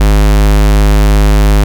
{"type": "tone", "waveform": "square", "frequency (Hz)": 51.4, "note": "G#1", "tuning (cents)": -17, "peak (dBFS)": -5, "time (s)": [0, 1.64], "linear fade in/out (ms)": 5, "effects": []}